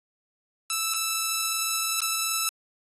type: tone with dropouts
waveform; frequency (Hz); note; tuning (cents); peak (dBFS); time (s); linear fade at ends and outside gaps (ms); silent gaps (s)
5% pulse; 1318.5; E6; 0; -13; 0.7-2.49; 1; 0.939-0.943 / 2.005-2.017
effects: AAC 32 kbps